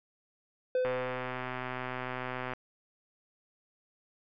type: tone with exponential decay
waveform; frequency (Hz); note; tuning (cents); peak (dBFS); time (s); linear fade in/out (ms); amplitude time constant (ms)
triangle; 508; B4; +49; -23; 0.75-2.27; 2; 330
type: click train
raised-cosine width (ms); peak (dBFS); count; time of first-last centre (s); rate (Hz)
0.5; -21; 215; 0.85-2.535; 127
effects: resampled to 11025 Hz